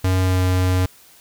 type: tone with pitch glide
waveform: square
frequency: 93 to 92.04 Hz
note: F#2 to F#2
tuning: +9 to -9 cents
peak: -16 dBFS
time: 0.04-0.86 s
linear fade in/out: 5 ms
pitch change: -18 cents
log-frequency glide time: 0.21-0.41 s
effects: white hiss -49 dBFS RMS until 1.2 s